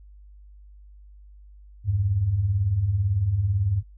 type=beating tone pair; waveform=sine; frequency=82.41 / 100.41 Hz; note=E2 / G2; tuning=0 / +42 cents; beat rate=18 Hz; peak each=-29 / -21 dBFS; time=1.84-3.83 s; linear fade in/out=50 ms; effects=noise-tail reverb RT60 0.1 s tail -21 dB re dry + added 50 Hz sine -45 dBFS peak until 3.97 s